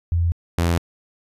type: tone pair in turn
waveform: sine / sawtooth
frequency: 85.1 / 85.1 Hz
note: F2 / F2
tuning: -44 / -44 cents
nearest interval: unison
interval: 0 cents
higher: neither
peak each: -16 / -13 dBFS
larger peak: second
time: 0.12-0.32 / 0.58-0.78 s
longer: neither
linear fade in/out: 0 ms
effects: resampled to 32000 Hz